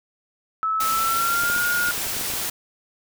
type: tone with pitch glide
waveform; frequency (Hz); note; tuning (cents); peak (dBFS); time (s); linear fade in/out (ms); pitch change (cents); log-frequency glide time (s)
sine; 1303 to 1429.2; E6 to F6; -20 to +40; -20; 0.63-1.91; 0; +160; 0.86-1.59
type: noise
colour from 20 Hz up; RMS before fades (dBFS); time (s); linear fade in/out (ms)
white; -27; 0.8-2.5; 5
type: clicks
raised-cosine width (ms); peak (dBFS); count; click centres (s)
2; -24; 10; 1.436 / 1.5 / 1.563 / 1.887 / 1.979 / 2.068 / 2.167 / 2.212 / 2.301 / 2.337
effects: none